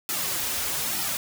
white noise with flanger, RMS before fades -28 dBFS, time 0.09-1.17 s, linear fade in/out 0 ms, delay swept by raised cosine 1.8 to 6.2 ms, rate 1.1 Hz, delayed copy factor -0.8, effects none

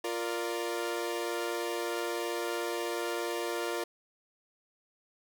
sawtooth chord, Bb major, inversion second, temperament equal, 349.2 / 466.2 / 587.3 Hz, F4 / Bb4 / D5, 0 / 0 / 0 cents, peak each -31 / -32 / -35 dBFS, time 0.04-3.84 s, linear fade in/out 5 ms, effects none

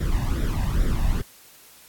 brown noise with flanger, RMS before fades -22 dBFS, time 0-1.22 s, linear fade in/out 10 ms, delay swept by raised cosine 0.54 to 1.12 ms, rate 2.4 Hz, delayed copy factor +0.75, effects white hiss -50 dBFS RMS until 1.88 s + AAC 64 kbps

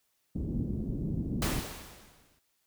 white low-pass noise, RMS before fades -33 dBFS, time 0.35-1.6 s, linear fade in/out 10 ms, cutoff 270 Hz, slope 24 dB/octave
pink noise with exponential decay, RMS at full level -30 dBFS, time 1.42-2.39 s, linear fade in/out 1 ms, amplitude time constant 210 ms
effects white hiss -75 dBFS RMS until 2.66 s

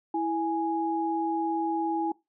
sine tone pair together, 328.9 / 830.6 Hz, E4 / G#5, -4 / 0 cents, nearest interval octave + major third, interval 1604 cents, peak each -28 dBFS, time 0.14-2.12 s, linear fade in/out 5 ms, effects noise-tail reverb RT60 0.2 s tail -20 dB re dry

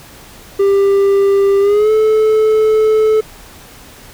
triangle tone with pitch glide, 396.1 to 434.5 Hz, G4 to A4, +18 to -22 cents, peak -6 dBFS, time 0.59-3.21 s, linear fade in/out 10 ms, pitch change +160 cents, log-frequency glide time 1.6-1.91 s, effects pink hiss -38 dBFS RMS until 4.13 s

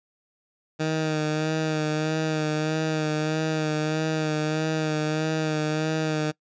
15% pulse tone with vibrato, 155.56 Hz, D#3, in tune, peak -17 dBFS, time 0.79-6.32 s, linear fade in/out 20 ms, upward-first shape sine, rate 1.6 Hz, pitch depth 28 cents each way, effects noise-tail reverb RT60 0.1 s tail -23 dB re dry + resampled to 16000 Hz

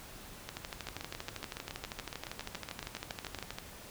two click trains, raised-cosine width 0.2 ms, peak -22 / -21 dBFS, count 19 / 40, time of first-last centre 0.87-3.387 / 0.49-3.585 s, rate 7.15 / 12.6 Hz, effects pink hiss -50 dBFS RMS until 3.9 s

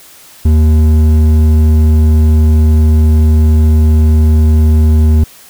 sine tone with hard clipping, 77.78 Hz, D#2, in tune, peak -6 dBFS, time 0.45-5.24 s, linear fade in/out 5 ms, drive 8 dB, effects white hiss -38 dBFS RMS until 5.49 s

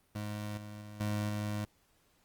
25% pulse tone with level steps, 104.8 Hz, G#2, 16 cents sharp, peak -32 / -40 / -42 / -28 / -30 dBFS, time 0.15-1.65 s, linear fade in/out 5 ms, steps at 0.57 / 0.81 / 1 / 1.29 s, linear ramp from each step 5 ms, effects pink hiss -70 dBFS RMS until 2.24 s + Opus 32 kbps

